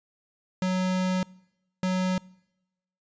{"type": "tone pair in turn", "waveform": "square", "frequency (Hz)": [185, 185], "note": ["F#3", "F#3"], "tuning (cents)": [0, 0], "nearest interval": "unison", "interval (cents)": 0, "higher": "neither", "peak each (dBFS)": -24, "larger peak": "neither", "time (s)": [[0.62, 1.23], [1.83, 2.18]], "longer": "first", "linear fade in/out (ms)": 2, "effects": ["noise-tail reverb RT60 0.9 s tail -24 dB re dry", "resampled to 16000 Hz"]}